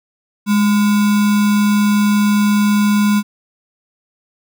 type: tone with sample-and-hold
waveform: sine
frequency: 207.2 Hz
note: G#3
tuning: 4 cents flat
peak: -10 dBFS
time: 0.46-3.23 s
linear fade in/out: 50 ms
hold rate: 1225 Hz
effects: none